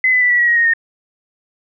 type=tone with pitch steps; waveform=sine; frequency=2033 / 2004 / 1975.1 / 1946.8 / 1918.9 / 1891.4 / 1864.3 / 1837.5 Hz; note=B6 / B6 / B6 / B6 / A#6 / A#6 / A#6 / A#6; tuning=+50 / +25 / 0 / -25 / +50 / +25 / 0 / -25 cents; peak=-10 dBFS; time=0.04-0.736 s; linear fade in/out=2 ms; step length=87 ms; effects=none